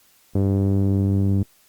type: tone with low-pass filter sweep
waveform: sawtooth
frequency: 98 Hz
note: G2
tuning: in tune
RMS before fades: -19 dBFS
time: 0.35-1.43 s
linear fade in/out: 5 ms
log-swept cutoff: 420 to 250 Hz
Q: 1.3
effects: white hiss -57 dBFS RMS until 1.68 s + Opus 48 kbps